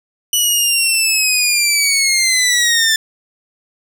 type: linear sweep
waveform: 15% pulse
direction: down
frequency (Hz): 2963 to 1760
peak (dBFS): -5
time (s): 0.33-2.96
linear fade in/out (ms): 2
effects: none